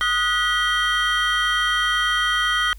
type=tone cluster; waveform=triangle; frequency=1247 / 1465 / 1939 / 3167 Hz; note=D#6 / F#6 / B6 / G7; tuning=+3 / -18 / -32 / +17 cents; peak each=-22 dBFS; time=0.01-2.73 s; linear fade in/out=0 ms; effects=added 50 Hz sine -37 dBFS peak until 2.78 s + white hiss -55 dBFS RMS until 2.78 s